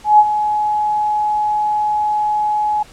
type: tone with ADSR envelope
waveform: sine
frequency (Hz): 844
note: G#5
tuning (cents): +28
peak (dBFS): -3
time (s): 0.04-2.83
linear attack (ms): 150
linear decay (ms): 48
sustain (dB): -11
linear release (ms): 7
effects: pink hiss -43 dBFS RMS until 2.92 s + low-pass 9000 Hz 12 dB/octave